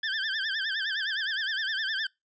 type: tone with vibrato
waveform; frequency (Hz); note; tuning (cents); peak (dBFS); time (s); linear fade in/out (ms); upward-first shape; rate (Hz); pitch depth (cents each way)
25% pulse; 1661.2; G#6; 0; -24; 0.03-2.07; 5; sine; 9.7; 140
effects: noise-tail reverb RT60 0.2 s tail -25 dB re dry + resampled to 16000 Hz